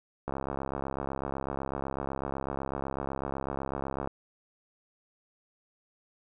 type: click train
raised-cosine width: 1 ms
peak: -19 dBFS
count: 259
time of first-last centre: 0.28-4.074 s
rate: 68 Hz
effects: none